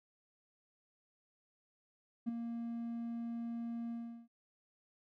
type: tone with ADSR envelope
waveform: triangle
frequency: 233.1 Hz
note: A#3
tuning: in tune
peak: -27 dBFS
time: 2.26-4.28 s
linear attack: 27 ms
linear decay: 8 ms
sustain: -9 dB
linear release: 370 ms
effects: tanh soft clip ceiling -28 dBFS